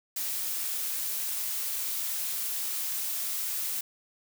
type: noise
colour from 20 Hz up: blue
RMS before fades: -32 dBFS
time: 0.16-3.81 s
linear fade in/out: 5 ms
effects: none